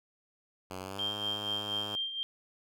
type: tone with pitch glide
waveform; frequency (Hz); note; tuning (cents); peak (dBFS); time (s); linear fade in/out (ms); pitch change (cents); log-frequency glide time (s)
5% pulse; 93 to 103.79; F#2 to G#2; +9 to -1; -28; 0.7-1.96; 10; +190; 0.81-1.09
type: tone with tremolo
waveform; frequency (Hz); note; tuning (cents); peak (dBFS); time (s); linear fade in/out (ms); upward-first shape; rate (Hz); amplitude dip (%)
sine; 3177; G7; +23; -30; 0.99-2.23; 0; sine; 4.2; 60
effects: none